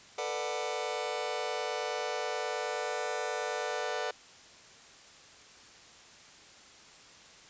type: chord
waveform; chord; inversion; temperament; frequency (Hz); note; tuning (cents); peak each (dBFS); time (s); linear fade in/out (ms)
sawtooth; B minor seventh; third; just; 444.5 / 493.9 / 592.7 / 740.8; A4 / B4 / D5 / F#5; +18 / 0 / +16 / +2; -34; 0.18-4.11; 5
effects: white hiss -54 dBFS RMS until 7.49 s + resampled to 16000 Hz